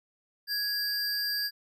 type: tone pair together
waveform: square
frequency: 1661.2 / 4726 Hz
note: G#6 / D8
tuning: 0 / +10 cents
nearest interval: octave + tritone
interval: 1810 cents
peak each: -35 / -30 dBFS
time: 0.47-1.51 s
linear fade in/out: 50 ms
effects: none